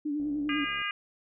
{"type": "tone with vibrato", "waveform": "sine", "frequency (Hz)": 293.7, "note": "D4", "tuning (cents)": 0, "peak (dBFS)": -28, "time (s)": [0.05, 0.65], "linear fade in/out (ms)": 10, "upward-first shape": "sine", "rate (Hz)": 10, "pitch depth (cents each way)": 54}
{"type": "click train", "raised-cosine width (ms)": 2, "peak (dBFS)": -38, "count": 44, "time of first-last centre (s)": [0.2, 0.817], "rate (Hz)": 69.7}
{"type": "harmonic tone", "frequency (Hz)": 406.4, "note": "G#4", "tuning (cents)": -38, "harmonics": [3, 4, 5, 6, 7], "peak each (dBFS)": [-36, -36, -36, -36, -36], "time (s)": [0.49, 0.91], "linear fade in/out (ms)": 2}
{"effects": []}